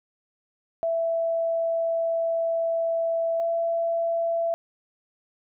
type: tone pair in turn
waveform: sine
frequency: 663 / 669.9 Hz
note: E5 / E5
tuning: +10 / +28 cents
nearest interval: unison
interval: 18 cents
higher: second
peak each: -22 dBFS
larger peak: neither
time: 0.83-3.4 / 3.4-4.54 s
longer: first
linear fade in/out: 0 ms
effects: none